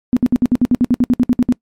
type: tone bursts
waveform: sine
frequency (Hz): 246.9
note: B3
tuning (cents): 0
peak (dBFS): -8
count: 15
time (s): 0.13-1.524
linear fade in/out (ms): 0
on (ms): 36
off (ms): 61
effects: noise-tail reverb RT60 0.1 s tail -22 dB re dry + MP3 64 kbps